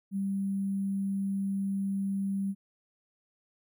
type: tone with sample-and-hold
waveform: sine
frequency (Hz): 196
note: G3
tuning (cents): 0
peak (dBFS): -28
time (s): 0.11-2.55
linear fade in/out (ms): 50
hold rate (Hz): 11025
effects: none